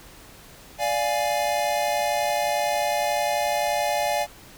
square chord, D diminished, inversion none, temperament equal, 587.3 / 698.5 / 830.6 Hz, D5 / F5 / Ab5, 0 / 0 / 0 cents, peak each -27 dBFS, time 0.78-4.27 s, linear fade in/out 50 ms, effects pink hiss -47 dBFS RMS until 4.57 s

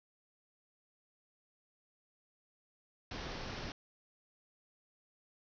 pink low-pass noise, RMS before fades -43 dBFS, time 3.11-3.72 s, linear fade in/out 2 ms, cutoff 5800 Hz, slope 96 dB/octave, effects none

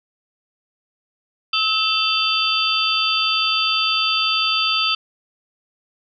sine tone cluster, 1293 / 2678 / 3089 / 3509 / 4632 Hz, E6 / E7 / G7 / A7 / D8, -34 / +27 / -26 / -5 / -25 cents, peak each -23 dBFS, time 1.53-4.95 s, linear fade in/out 5 ms, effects none

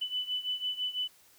sine beating tone pair, 2991 / 2997 Hz, F#7 / F#7, +18 / +22 cents, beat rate 6 Hz, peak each -33 / -36 dBFS, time 0.01-1.08 s, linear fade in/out 10 ms, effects white hiss -61 dBFS RMS until 1.38 s

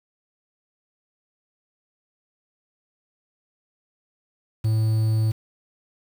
triangle tone, 110 Hz, A2, in tune, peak -16 dBFS, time 4.64-5.32 s, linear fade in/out 10 ms, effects 7-bit

